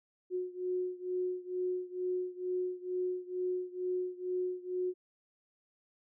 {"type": "beating tone pair", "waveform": "sine", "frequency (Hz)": [363.5, 365.7], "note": ["F#4", "F#4"], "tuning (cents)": [-31, -20], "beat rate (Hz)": 2.2, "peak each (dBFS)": [-35, -37], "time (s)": [0.3, 4.94], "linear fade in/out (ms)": 50, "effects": []}